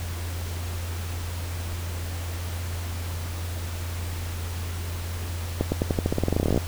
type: accelerating click train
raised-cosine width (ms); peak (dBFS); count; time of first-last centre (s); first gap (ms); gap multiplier
2; -9; 21; 5.61-6.576; 110; 0.9
effects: added 86 Hz sine -29 dBFS peak until 6.67 s + pink hiss -38 dBFS RMS until 6.67 s